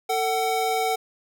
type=tone pair together; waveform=square; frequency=447.1 / 752 Hz; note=A4 / F#5; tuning=+28 / +28 cents; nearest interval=major sixth; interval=900 cents; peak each=-27 / -24 dBFS; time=0.09-0.96 s; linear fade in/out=10 ms; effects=none